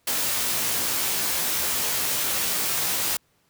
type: noise with comb filter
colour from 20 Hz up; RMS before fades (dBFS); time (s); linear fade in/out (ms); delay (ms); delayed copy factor
white; -25; 0.07-3.17; 5; 17; +0.75
effects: pink hiss -66 dBFS RMS until 3.49 s + high-pass 60 Hz 12 dB/octave